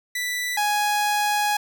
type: tone pair in turn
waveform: sawtooth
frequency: 1975.5 / 832 Hz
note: B6 / G#5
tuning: 0 / +3 cents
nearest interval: octave + minor third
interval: 1497 cents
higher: first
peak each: -21 / -16 dBFS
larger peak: second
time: 0.15-0.57 / 0.57-1.57 s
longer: second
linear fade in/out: 5 ms
effects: none